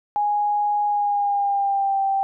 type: tone with pitch glide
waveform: sine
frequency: 828 to 782.4 Hz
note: G#5 to G5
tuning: -5 to -4 cents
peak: -18 dBFS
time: 0.16-2.23 s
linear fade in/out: 0 ms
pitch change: -99 cents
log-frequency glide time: 0.86-2.01 s
effects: none